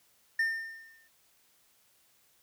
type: tone with exponential decay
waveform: triangle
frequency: 1809 Hz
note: A6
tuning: 48 cents sharp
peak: -22 dBFS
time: 0.39-1.08 s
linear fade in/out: 5 ms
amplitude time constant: 150 ms
effects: white hiss -67 dBFS RMS until 2.42 s